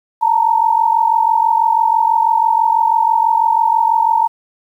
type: tone pair together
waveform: sine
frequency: 886.2 / 932.3 Hz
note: A5 / A#5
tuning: +12 / 0 cents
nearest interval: minor second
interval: 88 cents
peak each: -13 dBFS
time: 0.21-4.28 s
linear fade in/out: 20 ms
effects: 8-bit